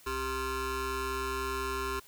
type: ring-modulated tone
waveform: 25% pulse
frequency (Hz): 329.6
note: E4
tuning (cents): 0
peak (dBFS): -25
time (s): 0.06-2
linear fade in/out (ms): 10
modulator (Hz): 724
effects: white hiss -57 dBFS RMS until 2.07 s